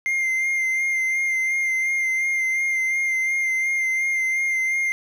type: tone with vibrato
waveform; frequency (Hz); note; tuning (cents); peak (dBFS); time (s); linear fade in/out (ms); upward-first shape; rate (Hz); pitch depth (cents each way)
triangle; 2100; C7; +6; -18; 0.06-4.92; 0; sine; 2.8; 25
effects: none